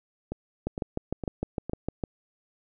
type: two click trains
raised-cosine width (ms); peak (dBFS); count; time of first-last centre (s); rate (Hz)
2; -15 / -19; 10 / 4; 0.67-2.038 / 0.32-1.696; 6.58 / 2.18
effects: none